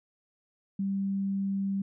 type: tone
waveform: sine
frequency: 196 Hz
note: G3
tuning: in tune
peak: -27 dBFS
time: 0.79-1.82 s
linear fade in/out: 5 ms
effects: none